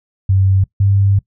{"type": "tone pair in turn", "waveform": "sine", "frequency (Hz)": [96, 98.93], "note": ["G2", "G2"], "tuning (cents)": [-36, 16], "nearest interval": "minor second", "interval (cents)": 52, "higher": "second", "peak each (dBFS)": -9, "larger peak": "neither", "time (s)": [[0.29, 0.64], [0.8, 1.19]], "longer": "second", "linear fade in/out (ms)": 5, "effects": ["noise-tail reverb RT60 0.1 s tail -20 dB re dry"]}